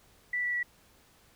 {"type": "tone with pitch steps", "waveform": "sine", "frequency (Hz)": [1968, 1955.5, 1943.1], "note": ["B6", "B6", "B6"], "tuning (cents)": [-7, -18, -29], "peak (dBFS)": -28, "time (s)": [0.33, 0.63], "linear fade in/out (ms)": 5, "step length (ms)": 100, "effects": ["pink hiss -62 dBFS RMS until 1.35 s"]}